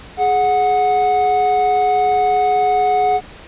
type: tone pair together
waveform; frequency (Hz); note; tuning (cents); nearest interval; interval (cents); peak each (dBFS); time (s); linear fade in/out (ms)
triangle; 418.8 / 735; G#4 / F#5; +15 / -12; minor seventh; 973; -18 / -11; 0.17-3.21; 50
effects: pink hiss -38 dBFS RMS until 3.47 s + resampled to 8000 Hz